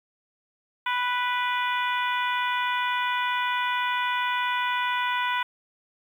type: harmonic tone with a mistuned harmonic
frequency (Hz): 493.9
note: B4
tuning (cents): 0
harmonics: 2 / 3 / 4 / 5 / 6 / 7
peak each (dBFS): -26 / -30 / -32 / -34 / -36 / -37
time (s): 0.86-5.43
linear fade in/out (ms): 5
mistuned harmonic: 5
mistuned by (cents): -23
effects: 9-bit